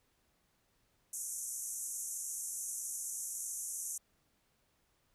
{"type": "band-pass noise", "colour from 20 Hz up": "pink", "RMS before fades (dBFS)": -41, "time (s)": [1.13, 3.98], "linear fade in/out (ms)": 5, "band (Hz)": [6000, 12000], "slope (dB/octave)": 96, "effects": ["pink hiss -75 dBFS RMS until 5.14 s"]}